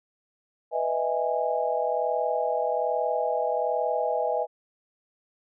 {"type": "chord", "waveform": "sine", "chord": "E major seventh", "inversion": "second", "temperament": "just", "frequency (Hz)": [494.4, 618.1, 659.3, 824.1], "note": ["B4", "D#5", "E5", "G#5"], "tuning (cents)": [2, -12, 0, -14], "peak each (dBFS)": -29, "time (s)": [0.71, 4.47], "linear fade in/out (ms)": 50, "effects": []}